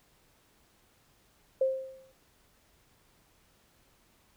sine tone with exponential decay, 528 Hz, C5, 16 cents sharp, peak -21 dBFS, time 1.61-2.12 s, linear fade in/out 5 ms, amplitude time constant 110 ms, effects pink hiss -66 dBFS RMS until 4.36 s

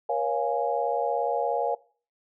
sine chord, Bb minor seventh, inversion none, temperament equal with one note detuned, 477.3 / 554.4 / 698.5 / 830.6 Hz, Bb4 / Db5 / F5 / Ab5, +41 / 0 / 0 / 0 cents, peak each -30 / -29 / -29 / -29 dBFS, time 0.09-1.75 s, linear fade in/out 5 ms, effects noise-tail reverb RT60 0.4 s tail -21 dB re dry

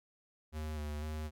square tone with vibrato, 76 Hz, D#2, 40 cents flat, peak -38 dBFS, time 0.52-1.31 s, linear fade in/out 50 ms, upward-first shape square, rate 2 Hz, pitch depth 28 cents each way, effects none

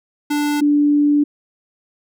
square / sine tone pair in turn, 293.7 / 292.2 Hz, D4 / D4, 0 / -9 cents, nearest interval unison, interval 9 cents, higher first, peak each -17 / -11 dBFS, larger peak second, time 0.3-0.61 / 0.61-1.24 s, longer second, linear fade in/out 10 ms, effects none

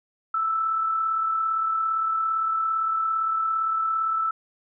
sine tone with amplitude modulation, 1318.5 Hz, E6, in tune, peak -20 dBFS, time 0.34-4.31 s, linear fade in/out 5 ms, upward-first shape sine, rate 37.6 Hz, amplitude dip 35%, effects none

